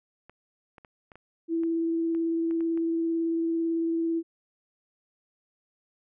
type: clicks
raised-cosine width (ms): 0.5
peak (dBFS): -33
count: 10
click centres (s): 0.296 / 0.782 / 0.848 / 1.118 / 1.156 / 1.635 / 2.149 / 2.51 / 2.607 / 2.775
type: tone with vibrato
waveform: sine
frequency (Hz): 330.6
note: E4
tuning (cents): +5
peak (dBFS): -24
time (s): 1.48-4.23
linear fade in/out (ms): 50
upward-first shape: triangle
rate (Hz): 18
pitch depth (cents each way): 13
effects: none